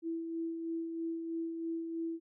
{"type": "tone with tremolo", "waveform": "sine", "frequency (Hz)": 330, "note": "E4", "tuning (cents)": 2, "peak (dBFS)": -33, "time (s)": [0.02, 2.2], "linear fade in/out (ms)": 50, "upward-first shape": "sine", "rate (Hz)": 3.1, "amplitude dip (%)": 40, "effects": []}